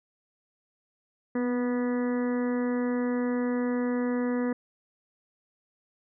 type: harmonic tone with a mistuned harmonic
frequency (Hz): 244.8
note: B3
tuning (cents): -15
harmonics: 1 / 2 / 3 / 4 / 5 / 6 / 7 / 8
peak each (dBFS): -26 / -31 / -45 / -42 / -44 / -48 / -44 / -45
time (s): 1.35-4.53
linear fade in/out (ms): 5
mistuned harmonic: 1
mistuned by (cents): +18
effects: none